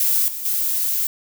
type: noise with level steps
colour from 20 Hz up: violet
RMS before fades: -18 / -29 / -21 dBFS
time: 0-1.07 s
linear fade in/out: 2 ms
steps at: 0.28 / 0.45 s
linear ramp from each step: 2 ms
effects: none